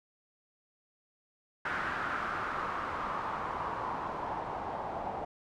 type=noise with low-pass filter sweep; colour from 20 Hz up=white; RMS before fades=-36 dBFS; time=1.65-5.25 s; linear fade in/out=5 ms; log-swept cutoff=1500 to 770 Hz; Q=3.4; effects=none